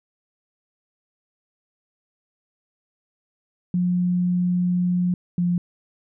sine tone pair in turn, 178.6 / 175.73 Hz, F3 / F3, +39 / +11 cents, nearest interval unison, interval 28 cents, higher first, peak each -18 dBFS, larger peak neither, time 3.74-5.14 / 5.38-5.58 s, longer first, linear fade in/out 2 ms, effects none

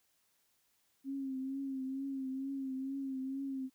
sine tone with vibrato, 268.2 Hz, C4, 43 cents sharp, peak -36 dBFS, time 1.04-3.7 s, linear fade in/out 50 ms, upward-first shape triangle, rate 2.2 Hz, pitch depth 51 cents each way, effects white hiss -75 dBFS RMS until 3.74 s

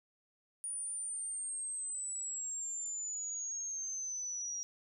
sine exponential sweep, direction down, 9570 to 5700 Hz, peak -37 dBFS, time 0.64-4.63 s, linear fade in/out 0 ms, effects none

